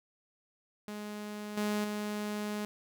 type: tone with level steps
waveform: sawtooth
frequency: 209.1 Hz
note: G#3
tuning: 12 cents sharp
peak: -35 / -26 / -30 dBFS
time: 0.88-2.65 s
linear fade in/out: 0 ms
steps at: 1.57 / 1.84 s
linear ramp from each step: 5 ms
effects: none